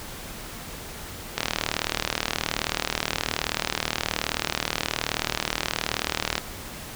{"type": "click train", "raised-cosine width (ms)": 0.2, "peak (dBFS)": -5, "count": 195, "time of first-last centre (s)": [1.38, 6.38], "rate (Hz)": 38.8, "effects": ["pink hiss -38 dBFS RMS until 6.95 s"]}